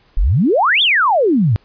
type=exponential two-way sweep; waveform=sine; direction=up then down; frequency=33 to 3642 to 95.7 Hz; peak=-10 dBFS; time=0.17-1.56 s; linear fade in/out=0 ms; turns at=0.82 s; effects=pink hiss -54 dBFS RMS until 1.64 s + resampled to 11025 Hz